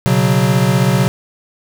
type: chord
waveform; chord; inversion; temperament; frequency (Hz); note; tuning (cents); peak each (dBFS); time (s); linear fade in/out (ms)
square; B suspended second; none; equal with one note detuned; 123.47 / 139.23 / 185; B2 / C#3 / F#3; 0 / +8 / 0; -16; 0.06-1.08; 0
effects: none